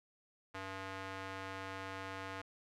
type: tone with band-pass filter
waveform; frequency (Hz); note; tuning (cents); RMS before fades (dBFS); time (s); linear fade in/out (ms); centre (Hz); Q
square; 96; G2; -36; -45; 0.54-2.42; 10; 1500; 0.85
effects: none